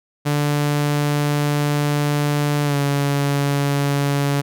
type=tone with pitch glide; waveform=sawtooth; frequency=146.3 to 141.81 Hz; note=D3 to C#3; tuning=-6 to +40 cents; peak=-13 dBFS; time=0.25-4.42 s; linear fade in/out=20 ms; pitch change=-54 cents; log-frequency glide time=2.64-2.76 s; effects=none